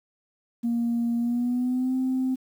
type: tone with pitch glide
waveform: sine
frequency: 235 to 259.2 Hz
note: A#3 to C4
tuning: +14 to -16 cents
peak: -21 dBFS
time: 0.63-2.36 s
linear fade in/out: 20 ms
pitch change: +170 cents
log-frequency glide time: 1.17-1.95 s
effects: tanh soft clip ceiling -19 dBFS + 9-bit